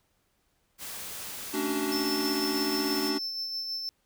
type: noise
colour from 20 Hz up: white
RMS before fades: -39 dBFS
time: 0.78-3.12 s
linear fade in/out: 50 ms
type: chord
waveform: square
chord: D major seventh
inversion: second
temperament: equal with one note detuned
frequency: 220 / 277.2 / 293.7 / 379.5 Hz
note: A3 / C#4 / D4 / F#4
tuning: 0 / 0 / 0 / +44 cents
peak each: -38 / -37 / -32 / -33 dBFS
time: 1.53-3.19 s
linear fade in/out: 20 ms
type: tone with tremolo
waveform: triangle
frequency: 5310 Hz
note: E8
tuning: 12 cents sharp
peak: -29 dBFS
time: 1.92-3.89 s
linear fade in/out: 0 ms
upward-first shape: sine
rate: 6.2 Hz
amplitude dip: 35%
effects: pink hiss -72 dBFS RMS until 4.05 s